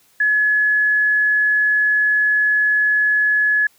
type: tone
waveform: sine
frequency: 1700 Hz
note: G#6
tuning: 40 cents sharp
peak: -13 dBFS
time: 0.2-3.67 s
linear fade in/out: 5 ms
effects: white hiss -56 dBFS RMS until 3.78 s